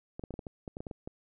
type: clicks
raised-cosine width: 2 ms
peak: -26 dBFS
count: 12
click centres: 0.195 / 0.238 / 0.307 / 0.34 / 0.392 / 0.468 / 0.678 / 0.769 / 0.805 / 0.868 / 0.912 / 1.075 s
effects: none